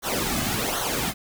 pink noise with flanger, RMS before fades -26 dBFS, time 0.02-1.14 s, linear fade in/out 50 ms, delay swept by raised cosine 0.4 to 2.2 ms, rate 1.3 Hz, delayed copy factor -0.75, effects none

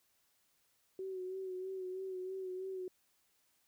sine tone with vibrato, 374.8 Hz, F#4, 22 cents sharp, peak -39 dBFS, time 0.99-2.88 s, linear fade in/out 2 ms, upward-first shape sine, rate 3.1 Hz, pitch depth 37 cents each way, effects white hiss -75 dBFS RMS until 3.67 s

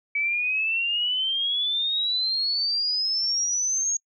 sine exponential sweep, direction up, 2279 to 6620 Hz, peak -22 dBFS, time 0.15-3.97 s, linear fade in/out 5 ms, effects noise-tail reverb RT60 0.1 s tail -24 dB re dry

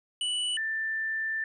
square / sine tone pair in turn, 2960 / 1775.3 Hz, F#7 / A6, 0 / +15 cents, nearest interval major sixth, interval 885 cents, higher first, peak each -28 dBFS, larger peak neither, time 0.21-0.57 / 0.57-1.44 s, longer second, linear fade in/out 2 ms, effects resampled to 24000 Hz

